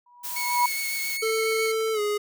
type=tone with exponential growth; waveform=sine; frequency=971 Hz; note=B5; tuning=30 cents flat; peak=-16 dBFS; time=0.06-0.66 s; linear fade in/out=5 ms; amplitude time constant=130 ms
type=noise; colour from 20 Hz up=blue; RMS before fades=-33 dBFS; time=0.23-1.18 s; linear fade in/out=20 ms
type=tone with vibrato; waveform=sawtooth; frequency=2200 Hz; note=C#7; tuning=14 cents flat; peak=-25 dBFS; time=0.36-1.72 s; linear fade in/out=5 ms; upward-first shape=triangle; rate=7.3 Hz; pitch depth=20 cents each way
type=tone with pitch glide; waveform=square; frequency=443.2 to 415.9 Hz; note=A4 to G#4; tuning=+13 to +2 cents; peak=-24 dBFS; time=1.22-2.18 s; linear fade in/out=10 ms; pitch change=-111 cents; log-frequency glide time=1.93-2 s
effects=none